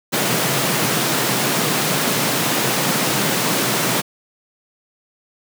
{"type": "high-pass noise", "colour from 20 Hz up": "pink", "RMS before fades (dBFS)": -19, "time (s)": [0.12, 4.02], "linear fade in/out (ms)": 20, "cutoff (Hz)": 120, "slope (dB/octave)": 96, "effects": []}